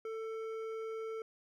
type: tone with hard clipping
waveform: sine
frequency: 444.8 Hz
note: A4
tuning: 19 cents sharp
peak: -40 dBFS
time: 0.05-1.22 s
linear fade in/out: 2 ms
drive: 9 dB
effects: none